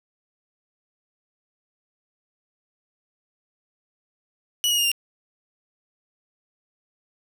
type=tone with pitch steps; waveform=sawtooth; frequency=2934 / 2885 / 2837 / 2790 Hz; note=F#7 / F#7 / F7 / F7; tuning=-15 / -44 / +27 / -2 cents; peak=-16 dBFS; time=4.64-4.916 s; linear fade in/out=0 ms; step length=69 ms; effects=none